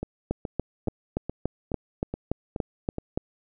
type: two click trains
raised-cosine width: 2 ms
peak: -12 / -17 dBFS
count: 11 / 8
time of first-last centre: 0.31-3.175 / 0.03-2.984 s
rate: 3.49 / 2.37 Hz
effects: none